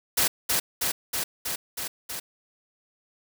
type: noise with echo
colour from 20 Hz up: white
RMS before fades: -22 dBFS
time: 0.17-0.28 s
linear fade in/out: 10 ms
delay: 320 ms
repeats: 6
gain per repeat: -2 dB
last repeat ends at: 2.2 s
effects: none